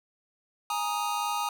square chord, Ab suspended second, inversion none, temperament just, 830.6 / 934.4 / 1245.9 Hz, Ab5 / Bb5 / Eb6, 0 / +4 / +2 cents, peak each -33 dBFS, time 0.7-1.49 s, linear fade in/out 2 ms, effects none

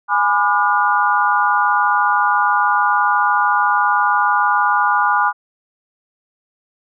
sine chord, G# diminished seventh, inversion none, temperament just, 830.6 / 996.7 / 1196.1 / 1435.3 Hz, G#5 / B5 / D6 / F6, 0 / +16 / +31 / +47 cents, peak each -18 dBFS, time 0.08-5.33 s, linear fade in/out 50 ms, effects none

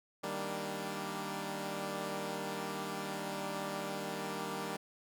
10% pulse chord, Eb major seventh, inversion none, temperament equal, 155.56 / 196 / 233.1 / 293.7 Hz, Eb3 / G3 / Bb3 / D4, 0 / 0 / 0 / 0 cents, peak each -36 / -32 / -37 / -36 dBFS, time 0.23-4.77 s, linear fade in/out 10 ms, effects none

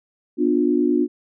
sine chord, B diminished, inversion none, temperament just, 246.9 / 296.3 / 355.6 Hz, B3 / D4 / F4, 0 / +15 / +31 cents, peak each -21 / -19 / -20 dBFS, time 0.37-1.08 s, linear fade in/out 50 ms, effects none

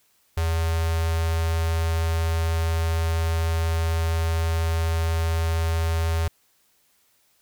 square tone with notch filter, 82.1 Hz, E2, 6 cents flat, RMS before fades -23 dBFS, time 0.37-6.28 s, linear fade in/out 5 ms, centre 230 Hz, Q 1, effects white hiss -64 dBFS RMS until 7.41 s

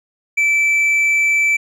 sine tone with tanh clipping, 2321 Hz, D7, 21 cents flat, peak -13 dBFS, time 0.37-1.57 s, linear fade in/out 10 ms, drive 4 dB, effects none

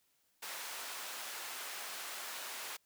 pink high-pass noise, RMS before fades -44 dBFS, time 0.42-2.77 s, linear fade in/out 10 ms, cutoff 860 Hz, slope 12 dB/octave, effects white hiss -75 dBFS RMS until 2.85 s

